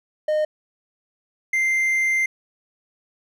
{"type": "tone pair in turn", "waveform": "triangle", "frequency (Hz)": [613, 2089], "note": ["D#5", "C7"], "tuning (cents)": [-26, -3], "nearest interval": "octave + major sixth", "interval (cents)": 2123, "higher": "second", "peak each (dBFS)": -16, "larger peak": "neither", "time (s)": [[0.28, 0.45], [1.53, 2.26]], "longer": "second", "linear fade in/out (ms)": 5, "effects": []}